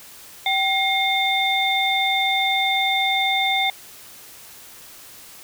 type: tone cluster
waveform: sine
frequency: 772 / 2139 / 3588 Hz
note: G5 / C7 / A7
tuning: -27 / +38 / +33 cents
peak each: -22 dBFS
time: 0.46-3.7 s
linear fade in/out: 2 ms
effects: white hiss -43 dBFS RMS until 5.43 s